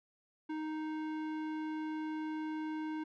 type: tone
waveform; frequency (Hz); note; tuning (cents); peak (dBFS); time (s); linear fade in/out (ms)
square; 311.1; D#4; 0; -37; 0.49-3.04; 10
effects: low-pass 2000 Hz 12 dB/octave